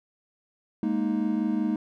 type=chord; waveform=triangle; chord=Ab suspended second; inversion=none; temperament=equal; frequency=207.7 / 233.1 / 311.1 Hz; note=Ab3 / Bb3 / Eb4; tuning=0 / 0 / 0 cents; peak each=-26 dBFS; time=0.83-1.76 s; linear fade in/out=2 ms; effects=none